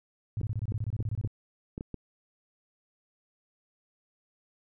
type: tone bursts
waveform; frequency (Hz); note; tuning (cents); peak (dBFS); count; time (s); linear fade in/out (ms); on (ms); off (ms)
sine; 108.5; A2; -24; -28; 15; 0.37-1.275; 0; 37; 25
type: clicks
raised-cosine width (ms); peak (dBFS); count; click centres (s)
3; -23; 7; 0.413 / 0.721 / 1.004 / 1.248 / 1.779 / 1.809 / 1.943
effects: none